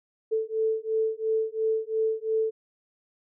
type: beating tone pair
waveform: sine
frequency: 440 / 442.9 Hz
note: A4 / A4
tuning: 0 / +11 cents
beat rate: 2.9 Hz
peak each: -27 dBFS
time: 0.31-2.51 s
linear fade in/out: 20 ms
effects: none